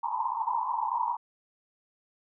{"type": "band-pass noise", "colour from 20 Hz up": "pink", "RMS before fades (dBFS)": -30, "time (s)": [0.03, 1.17], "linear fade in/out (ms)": 10, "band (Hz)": [890, 1000], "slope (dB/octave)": 96, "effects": []}